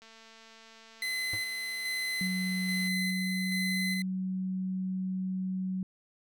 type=click train; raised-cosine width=0.2 ms; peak=-37 dBFS; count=641; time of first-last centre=0.02-2.877 s; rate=224 Hz
type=tone with tremolo; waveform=30% pulse; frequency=2034 Hz; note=C7; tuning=50 cents flat; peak=-28 dBFS; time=1.02-4.02 s; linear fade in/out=2 ms; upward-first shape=square; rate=1.2 Hz; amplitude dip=30%
type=tone with exponential decay; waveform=square; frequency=105.5 Hz; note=G#2; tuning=28 cents sharp; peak=-35 dBFS; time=1.33-1.43 s; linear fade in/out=5 ms; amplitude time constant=21 ms
type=tone with pitch glide; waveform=sine; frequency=185 to 187.04 Hz; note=F#3 to F#3; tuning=0 to +19 cents; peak=-30 dBFS; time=2.21-5.83 s; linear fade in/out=2 ms; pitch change=+19 cents; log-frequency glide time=2.82-3.91 s
effects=none